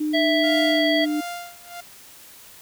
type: tone with pitch glide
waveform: sine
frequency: 303.5 to 300.2 Hz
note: D#4 to D4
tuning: -43 to +38 cents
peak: -21 dBFS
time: 0-1.21 s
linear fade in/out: 10 ms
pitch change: -19 cents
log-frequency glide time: 0.73-0.87 s
type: harmonic tone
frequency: 659.3 Hz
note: E5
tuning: in tune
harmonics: 1 / 3 / 5 / 7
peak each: -21 / -24 / -25 / -31 dBFS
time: 0.13-1.06 s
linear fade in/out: 20 ms
type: tone with tremolo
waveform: sawtooth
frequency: 698.5 Hz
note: F5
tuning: in tune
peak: -25 dBFS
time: 0.43-1.81 s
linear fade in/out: 10 ms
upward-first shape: sine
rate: 1.5 Hz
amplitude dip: 95%
effects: white hiss -46 dBFS RMS until 2.61 s